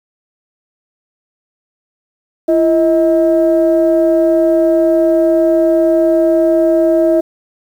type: tone pair together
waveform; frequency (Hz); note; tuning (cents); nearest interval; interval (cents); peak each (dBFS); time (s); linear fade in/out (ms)
sine; 337 / 635.1; E4 / D#5; +38 / +35; major seventh; 1097; -10; 2.48-7.21; 10
effects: tanh soft clip ceiling -2 dBFS + 7-bit